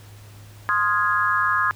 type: chord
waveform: sine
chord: F minor seventh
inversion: second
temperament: equal with one note detuned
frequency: 1046.5 / 1244.5 / 1411.5 / 1661.2 Hz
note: C6 / Eb6 / F6 / Ab6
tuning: 0 / 0 / +18 / 0 cents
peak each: -24 / -22 / -27 / -22 dBFS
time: 0.69-1.71 s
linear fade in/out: 0 ms
effects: added 103 Hz sine -42 dBFS peak until 1.75 s + pink hiss -50 dBFS RMS until 1.75 s